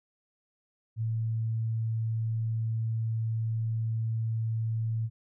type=tone; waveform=sine; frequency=112.4 Hz; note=A2; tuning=37 cents sharp; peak=-27 dBFS; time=0.96-5.1 s; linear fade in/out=50 ms; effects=none